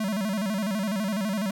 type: tone with vibrato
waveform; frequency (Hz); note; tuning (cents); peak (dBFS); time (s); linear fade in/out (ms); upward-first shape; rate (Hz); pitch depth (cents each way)
square; 203.7; G#3; -33; -26; 0-1.51; 5; square; 12; 120
effects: none